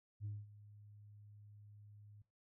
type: tone with ADSR envelope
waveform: sine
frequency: 103.83 Hz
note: G#2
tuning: in tune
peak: -39 dBFS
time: 0.2-2.22 s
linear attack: 50 ms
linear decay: 210 ms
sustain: -18 dB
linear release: 4 ms
effects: noise-tail reverb RT60 0.2 s tail -17 dB re dry + tanh soft clip ceiling -38 dBFS